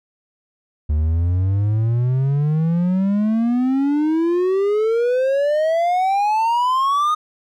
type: exponential sweep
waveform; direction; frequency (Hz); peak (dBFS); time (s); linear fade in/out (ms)
triangle; up; 73.42 to 1244.5; -13; 0.89-7.15; 10
effects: none